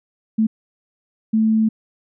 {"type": "tone bursts at uneven times", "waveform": "sine", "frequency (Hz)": 220, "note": "A3", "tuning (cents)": 0, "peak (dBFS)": -13, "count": 2, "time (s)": [[0.38, 0.47], [1.33, 1.69]], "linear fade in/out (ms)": 10, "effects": []}